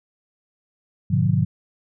sine chord, G# diminished seventh, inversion none, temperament just, 103.83 / 124.59 / 149.51 / 179.41 Hz, G#2 / B2 / D3 / F3, 0 / +16 / +31 / +47 cents, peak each -22 / -22 / -21 / -22 dBFS, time 1.1-1.45 s, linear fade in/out 10 ms, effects none

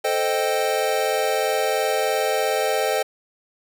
square chord, A half-diminished seventh, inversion none, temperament equal with one note detuned, 440 / 523.3 / 620.5 / 784 Hz, A4 / C5 / Eb5 / G5, 0 / 0 / -5 / 0 cents, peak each -26 dBFS, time 0.04-3.03 s, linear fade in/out 10 ms, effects none

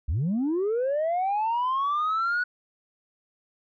sine linear sweep, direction up, 59.3 to 1480 Hz, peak -21 dBFS, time 0.08-2.44 s, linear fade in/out 10 ms, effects tanh soft clip ceiling -21 dBFS

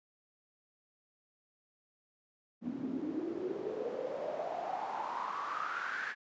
pink noise with band-pass filter sweep, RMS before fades -38 dBFS, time 2.61-6.15 s, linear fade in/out 50 ms, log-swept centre 230 to 1700 Hz, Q 7.5, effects high-pass 150 Hz 12 dB/octave + resampled to 16000 Hz

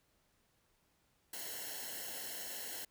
white noise with comb filter, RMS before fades -44 dBFS, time 1.33-2.85 s, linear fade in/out 5 ms, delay 0.83 ms, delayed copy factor -0.8, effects pink hiss -75 dBFS RMS until 2.9 s

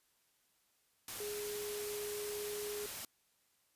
sine tone in noise, 415.8 Hz, G#4, 2 cents sharp, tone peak -40 dBFS, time 1.2-2.86 s, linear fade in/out 2 ms, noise white, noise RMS -44 dBFS, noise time 1.08-3.05 s, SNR +1 dB, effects white hiss -75 dBFS RMS until 3.75 s + resampled to 32000 Hz

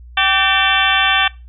harmonic tone with a mistuned harmonic, 386.6 Hz, G4, 24 cents flat, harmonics 2 / 3 / 4 / 5 / 6 / 7 / 8 / 9, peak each -20 / -20 / -20 / -20 / -20 / -20 / -20 / -20 dBFS, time 0.17-1.28 s, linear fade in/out 5 ms, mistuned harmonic 5, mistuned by -120 cents, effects noise-tail reverb RT60 0.3 s tail -23 dB re dry + added 60 Hz sine -35 dBFS peak until 1.48 s

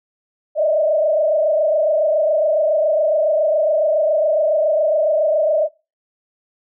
sine tone with frequency modulation, 617 Hz, D#5, 15 cents flat, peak -13 dBFS, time 0.55-5.69 s, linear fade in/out 50 ms, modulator 27.2 Hz, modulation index 1.3, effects noise-tail reverb RT60 0.3 s tail -25 dB re dry

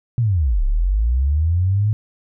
sine linear two-way sweep, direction down then up, 125.4 to 32.35 to 109.1 Hz, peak -14 dBFS, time 0.18-1.93 s, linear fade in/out 0 ms, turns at 0.64 s, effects none

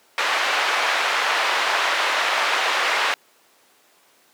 pink band-pass noise, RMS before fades -21 dBFS, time 0.18-3.14 s, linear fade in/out 0 ms, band 850 to 3000 Hz, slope 12 dB/octave, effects pink hiss -56 dBFS RMS until 4.33 s + high-pass 400 Hz 12 dB/octave

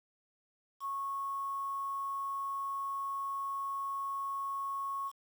sine tone with quantisation, 1100 Hz, C#6, 14 cents flat, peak -34 dBFS, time 0.8-5.12 s, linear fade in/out 50 ms, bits 9, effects none

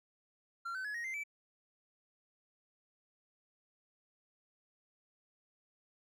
triangle tone with pitch steps, 1374 / 1524.5 / 1691.6 / 1876.9 / 2083 / 2311 Hz, F6 / G6 / G#6 / A#6 / C7 / D7, -29 / -49 / +31 / +11 / -8 / -28 cents, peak -36 dBFS, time 0.65-1.238 s, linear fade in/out 10 ms, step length 98 ms, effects none

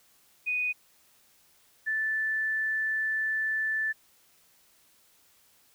sine tone pair in turn, 2484 / 1756.5 Hz, D#7 / A6, -3 / -3 cents, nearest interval tritone, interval 600 cents, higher first, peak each -26 dBFS, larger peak neither, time 0.46-0.73 / 1.86-3.93 s, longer second, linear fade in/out 20 ms, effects white hiss -63 dBFS RMS until 5.74 s

